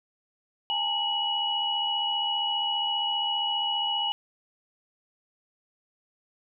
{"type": "tone cluster", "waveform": "sine", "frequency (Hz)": [821, 896, 2923], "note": ["G#5", "A5", "F#7"], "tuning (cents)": [-20, 31, -22], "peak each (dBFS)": [-33, -33, -26], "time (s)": [0.7, 4.12], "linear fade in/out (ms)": 0, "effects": []}